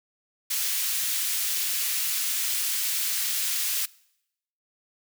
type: high-pass noise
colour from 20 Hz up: white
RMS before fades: -27 dBFS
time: 0.5-3.86 s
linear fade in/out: 10 ms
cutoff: 2100 Hz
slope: 12 dB/octave
effects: noise-tail reverb RT60 0.8 s tail -23 dB re dry